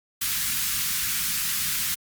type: band-stop noise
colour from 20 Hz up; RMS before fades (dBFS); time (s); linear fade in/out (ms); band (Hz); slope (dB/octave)
white; -26; 0.21-1.95; 10; 220 to 1300; 24
effects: Opus 48 kbps